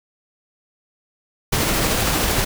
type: noise with tremolo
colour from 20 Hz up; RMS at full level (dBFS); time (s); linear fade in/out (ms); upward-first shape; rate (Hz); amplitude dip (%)
pink; -18; 1.52-2.45; 10; triangle; 13; 30
effects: none